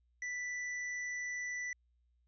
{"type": "tone with tanh clipping", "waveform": "sine", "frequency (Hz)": 1975.5, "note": "B6", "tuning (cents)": 0, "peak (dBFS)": -39, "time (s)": [0.22, 1.73], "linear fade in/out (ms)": 2, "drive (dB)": 13, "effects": ["added 60 Hz sine -70 dBFS peak until 2.27 s", "resampled to 16000 Hz"]}